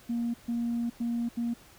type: tone bursts at uneven times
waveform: sine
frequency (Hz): 235.4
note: A#3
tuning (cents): +17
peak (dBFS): -26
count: 4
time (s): 0.09-0.34 / 0.48-0.9 / 1-1.29 / 1.37-1.54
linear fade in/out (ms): 10
effects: tanh soft clip ceiling -24 dBFS + pink hiss -55 dBFS RMS until 1.78 s